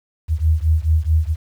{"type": "beating tone pair", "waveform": "sine", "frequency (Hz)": [77.2, 81.8], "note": ["D#2", "E2"], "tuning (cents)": [-13, -13], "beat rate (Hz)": 4.6, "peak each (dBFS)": [-16, -17], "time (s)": [0.28, 1.36], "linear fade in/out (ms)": 50, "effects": ["8-bit"]}